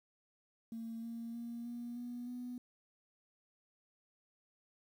sine tone with pitch steps, 227.4 / 231.1 / 234.9 / 238.7 / 242.6 / 246.6 Hz, A#3 / A#3 / A#3 / A#3 / B3 / B3, -43 / -15 / +13 / +41 / -31 / -2 cents, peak -40 dBFS, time 0.72-2.58 s, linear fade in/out 2 ms, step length 310 ms, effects tanh soft clip ceiling -37 dBFS + 11-bit

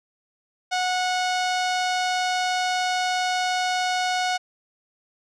sawtooth tone with low-pass filter, 733 Hz, F#5, 16 cents flat, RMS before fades -24 dBFS, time 0.71-4.38 s, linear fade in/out 20 ms, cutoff 5500 Hz, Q 1.4, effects none

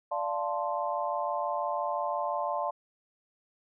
sine chord, D minor seventh, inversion none, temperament equal with one note detuned, 587.3 / 693.2 / 880 / 1046.5 Hz, D5 / F5 / A5 / C6, 0 / -13 / 0 / 0 cents, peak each -34 dBFS, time 0.11-2.71 s, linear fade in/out 10 ms, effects none

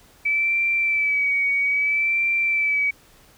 sine tone with vibrato, 2300 Hz, D7, 37 cents flat, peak -18 dBFS, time 0.25-2.91 s, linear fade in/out 10 ms, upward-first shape sine, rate 0.61 Hz, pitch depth 41 cents each way, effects pink hiss -53 dBFS RMS until 3.37 s

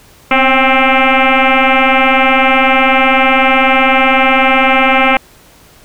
sine tone with frequency modulation, 784 Hz, G5, in tune, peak -6 dBFS, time 0.31-5.17 s, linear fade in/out 2 ms, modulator 264 Hz, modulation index 7.1, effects pink hiss -43 dBFS RMS until 5.84 s

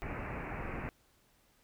pink low-pass noise, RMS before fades -40 dBFS, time 0.02-0.89 s, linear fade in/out 0 ms, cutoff 2600 Hz, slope 96 dB/octave, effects pink hiss -69 dBFS RMS until 1.63 s

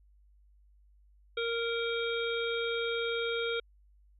harmonic tone, 464.7 Hz, A#4, 5 cents flat, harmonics 1 / 3 / 5 / 7 / 8, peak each -32 / -37 / -39 / -40 / -41 dBFS, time 1.37-3.6 s, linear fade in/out 5 ms, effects added 50 Hz sine -59 dBFS peak until 4.19 s

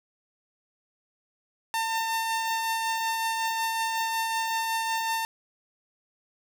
sawtooth tone with tremolo, 902 Hz, A5, 43 cents sharp, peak -21 dBFS, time 1.74-5.25 s, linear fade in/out 0 ms, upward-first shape triangle, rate 5.4 Hz, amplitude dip 30%, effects none

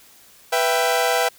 sawtooth chord, E minor, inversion second, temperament equal with one note detuned, 493.9 / 665 / 784 Hz, B4 / E5 / G5, 0 / +15 / 0 cents, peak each -18 dBFS, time 0.52-1.29 s, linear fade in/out 10 ms, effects white hiss -50 dBFS RMS until 1.38 s

